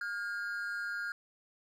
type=tone pair together; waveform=triangle; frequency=1416 / 1619.8 Hz; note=F6 / G#6; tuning=+23 / -44 cents; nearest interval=major second; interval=233 cents; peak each=-35 / -37 dBFS; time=0.01-1.12 s; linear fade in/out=2 ms; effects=none